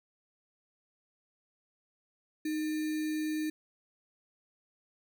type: tone with sample-and-hold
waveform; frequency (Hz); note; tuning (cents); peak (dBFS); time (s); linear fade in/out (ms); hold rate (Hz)
sine; 309.5; D#4; -9; -30; 2.45-3.5; 5; 2100
effects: none